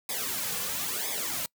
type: noise with flanger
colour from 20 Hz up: white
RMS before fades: -32 dBFS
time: 0.09-1.46 s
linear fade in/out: 2 ms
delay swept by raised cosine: 0.69 to 3.19 ms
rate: 1 Hz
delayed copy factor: -0.85
effects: noise-tail reverb RT60 0.1 s tail -25 dB re dry